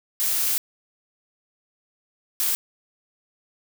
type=noise bursts at uneven times; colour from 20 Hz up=blue; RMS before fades=-23 dBFS; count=2; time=0.2-0.58 / 2.4-2.55 s; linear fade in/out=0 ms; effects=none